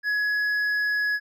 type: tone with hard clipping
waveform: sine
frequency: 1683 Hz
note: G#6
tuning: 23 cents sharp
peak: -23 dBFS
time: 0.03-1.2 s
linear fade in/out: 50 ms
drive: 4 dB
effects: none